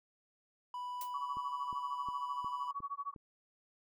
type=tone; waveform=triangle; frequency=987.8 Hz; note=B5; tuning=in tune; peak=-37 dBFS; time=0.74-2.71 s; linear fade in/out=2 ms
type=noise with exponential decay; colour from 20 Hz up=blue; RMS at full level=-42 dBFS; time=1.01-1.13 s; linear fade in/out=2 ms; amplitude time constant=26 ms
type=tone with tremolo; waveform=sine; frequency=1127 Hz; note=C#6; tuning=28 cents sharp; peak=-35 dBFS; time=1.14-3.14 s; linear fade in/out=2 ms; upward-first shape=sine; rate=13 Hz; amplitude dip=100%
type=click train; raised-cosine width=3 ms; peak=-39 dBFS; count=6; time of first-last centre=1.37-3.162 s; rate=2.79 Hz
effects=none